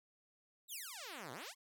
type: exponential two-way sweep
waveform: 5% pulse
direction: down then up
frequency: 4000 to 115.1 to 1148 Hz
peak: -35 dBFS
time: 0.68-1.55 s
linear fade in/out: 50 ms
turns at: 1.32 s
effects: none